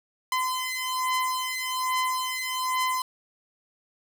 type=beating tone pair; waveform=sawtooth; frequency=1023 / 1024.2 Hz; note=C6 / C6; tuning=-39 / -37 cents; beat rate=1.2 Hz; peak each=-25 / -25 dBFS; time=0.32-3.02 s; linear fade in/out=2 ms; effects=none